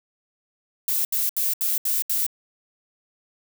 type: noise bursts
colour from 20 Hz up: violet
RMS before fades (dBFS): -23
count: 6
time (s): 0.88-2.265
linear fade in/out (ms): 2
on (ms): 170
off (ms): 73
effects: none